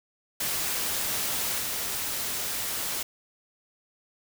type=noise with level steps; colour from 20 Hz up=white; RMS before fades=-29 / -31 dBFS; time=0.4-3.03 s; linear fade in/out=5 ms; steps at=1.58 s; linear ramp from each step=20 ms; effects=none